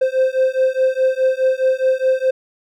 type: beating tone pair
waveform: triangle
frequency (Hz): 519 / 523.8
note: C5 / C5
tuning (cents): -14 / +2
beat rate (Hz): 4.8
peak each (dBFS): -15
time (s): 0.01-2.31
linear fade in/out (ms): 10
effects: none